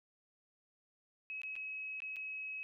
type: tone with dropouts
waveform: sine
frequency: 2559 Hz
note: D#7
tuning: 48 cents sharp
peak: -40 dBFS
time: 1.3-2.63 s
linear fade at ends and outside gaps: 0 ms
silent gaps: 1.417-1.434 / 1.555-1.563 / 2.003-2.02 / 2.16-2.166 s
effects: none